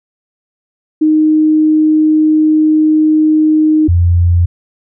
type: tone pair in turn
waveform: sine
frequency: 309.8 / 86.93 Hz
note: D#4 / F2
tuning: -7 / -7 cents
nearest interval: octave + minor seventh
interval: 2200 cents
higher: first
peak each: -6 dBFS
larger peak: neither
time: 1.01-3.88 / 3.88-4.46 s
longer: first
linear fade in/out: 10 ms
effects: none